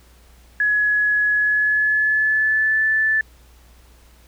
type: tone with pitch glide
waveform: sine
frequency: 1688 to 1752.6 Hz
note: G#6 to A6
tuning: +28 to -7 cents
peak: -15 dBFS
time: 0.6-3.21 s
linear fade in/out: 2 ms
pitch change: +65 cents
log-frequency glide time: 1.32-2.84 s
effects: added 60 Hz sine -48 dBFS peak until 4.27 s + pink hiss -54 dBFS RMS until 4.27 s